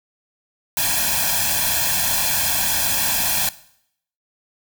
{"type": "noise with comb filter", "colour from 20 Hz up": "white", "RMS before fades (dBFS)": -20, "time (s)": [0.77, 3.49], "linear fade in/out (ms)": 2, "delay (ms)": 1.2, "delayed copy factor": 1, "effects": ["noise-tail reverb RT60 0.7 s tail -18 dB re dry"]}